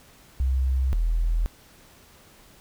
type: tone pair in turn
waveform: sine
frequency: 65.41 / 41.21 Hz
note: C2 / E1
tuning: 0 / 0 cents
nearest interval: minor sixth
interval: 800 cents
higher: first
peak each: -19 dBFS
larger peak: neither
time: 0.4-0.93 / 0.93-1.46 s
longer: neither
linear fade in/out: 0 ms
effects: tanh soft clip ceiling -15 dBFS + pink hiss -53 dBFS RMS until 2.6 s